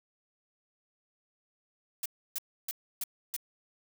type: noise bursts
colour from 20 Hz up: blue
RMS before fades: -34 dBFS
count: 5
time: 2.03-3.365 s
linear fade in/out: 2 ms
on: 27 ms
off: 300 ms
effects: none